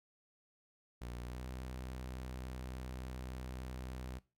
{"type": "tone with pitch glide", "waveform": "sawtooth", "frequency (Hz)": [60, 63.49], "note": ["B1", "B1"], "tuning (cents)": [-49, 49], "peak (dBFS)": -39, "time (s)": [1.01, 4.19], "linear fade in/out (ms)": 10, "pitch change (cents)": 98, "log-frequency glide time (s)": [1.22, 1.43], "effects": ["noise-tail reverb RT60 0.3 s tail -20 dB re dry"]}